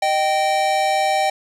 square tone pair together, 617.1 / 777 Hz, D#5 / G5, -14 / -16 cents, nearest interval major third, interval 398 cents, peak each -22 / -18 dBFS, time 0.02-1.3 s, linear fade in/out 5 ms, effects low-pass 8000 Hz 12 dB/octave + 8-bit

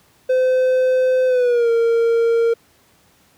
triangle tone with pitch glide, 513 to 462.3 Hz, C5 to A#4, -34 to -14 cents, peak -11 dBFS, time 0.29-2.54 s, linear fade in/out 10 ms, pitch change -180 cents, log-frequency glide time 1.27-1.7 s, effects pink hiss -55 dBFS RMS until 3.37 s + high-pass 80 Hz 12 dB/octave

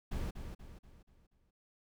brown noise with echo, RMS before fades -37 dBFS, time 0.11-0.31 s, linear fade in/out 10 ms, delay 240 ms, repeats 5, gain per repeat -7 dB, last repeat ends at 1.51 s, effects none

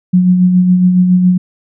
sine tone with tremolo, 181.5 Hz, F#3, 33 cents flat, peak -4 dBFS, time 0.13-1.38 s, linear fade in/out 10 ms, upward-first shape sine, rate 7.2 Hz, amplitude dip 40%, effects none

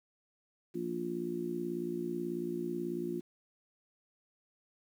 harmonic tone, 58.27 Hz, A#1, in tune, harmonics 3 / 4 / 5 / 6, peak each -42 / -41 / -42 / -36 dBFS, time 0.74-3.21 s, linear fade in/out 20 ms, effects 10-bit

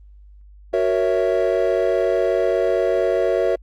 triangle chord, F# dominant seventh, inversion none, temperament equal, 370 / 466.2 / 554.4 / 659.3 Hz, F#4 / A#4 / C#5 / E5, 0 / 0 / 0 / 0 cents, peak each -20 dBFS, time 0.73-3.56 s, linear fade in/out 10 ms, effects added 50 Hz sine -42 dBFS peak until 3.62 s + Opus 24 kbps

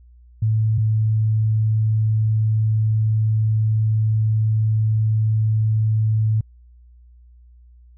sine tone pair in turn, 109.7 / 109.26 Hz, A2 / A2, -5 / -12 cents, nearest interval unison, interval 7 cents, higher first, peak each -15 dBFS, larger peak neither, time 0.42-0.78 / 0.78-6.41 s, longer second, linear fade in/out 5 ms, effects added 60 Hz sine -45 dBFS peak until 7.97 s

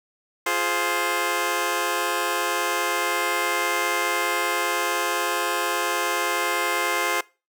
10% pulse chord, F minor, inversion none, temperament just, 349.2 / 419.1 / 523.8 Hz, F4 / Ab4 / C5, 0 / +16 / +2 cents, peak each -19 dBFS, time 0.46-7.21 s, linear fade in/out 5 ms, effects noise-tail reverb RT60 0.3 s tail -22 dB re dry

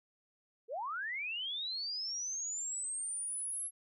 sine linear sweep, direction up, 412.6 to 11175 Hz, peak -36 dBFS, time 0.68-3.71 s, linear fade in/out 50 ms, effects none

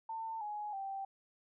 sine tone with pitch steps, 897 / 836.9 / 780.9 Hz, A5 / G#5 / G5, +33 / +13 / -7 cents, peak -38 dBFS, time 0.09-1.05 s, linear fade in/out 5 ms, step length 320 ms, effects none

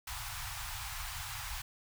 pink band-stop noise, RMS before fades -41 dBFS, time 0.07-1.62 s, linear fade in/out 5 ms, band 120 to 780 Hz, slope 48 dB/octave, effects none

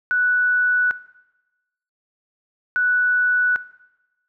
sine tone pair in turn, 1480 / 1480 Hz, F#6 / F#6, 0 / 0 cents, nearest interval unison, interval 0 cents, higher neither, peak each -16 dBFS, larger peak neither, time 0.11-0.91 / 2.76-3.56 s, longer neither, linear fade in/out 0 ms, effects noise-tail reverb RT60 1.0 s tail -17 dB re dry

